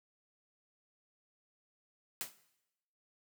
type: noise with exponential decay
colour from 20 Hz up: white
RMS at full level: -35 dBFS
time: 2.21-2.36 s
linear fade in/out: 0 ms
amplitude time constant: 31 ms
effects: noise-tail reverb RT60 0.9 s tail -17 dB re dry + high-pass 150 Hz 12 dB/octave